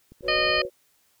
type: click train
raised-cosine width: 3 ms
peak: -34 dBFS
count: 7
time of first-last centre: 0.12-0.651 s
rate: 11.3 Hz
type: chord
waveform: sine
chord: F# suspended fourth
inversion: none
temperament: equal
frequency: 370 / 493.9 / 554.4 Hz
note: F#4 / B4 / C#5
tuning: 0 / 0 / 0 cents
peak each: -32 dBFS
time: 0.22-0.7 s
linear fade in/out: 50 ms
type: noise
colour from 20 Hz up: brown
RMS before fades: -43 dBFS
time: 0.22-0.63 s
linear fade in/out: 50 ms
type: harmonic tone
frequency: 614 Hz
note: D#5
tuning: 23 cents flat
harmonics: 1 / 2 / 3 / 4 / 5 / 7 / 8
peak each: -27 / -29 / -27 / -27 / -29 / -29 / -34 dBFS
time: 0.28-0.62 s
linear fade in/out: 5 ms
effects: white hiss -65 dBFS RMS until 1.2 s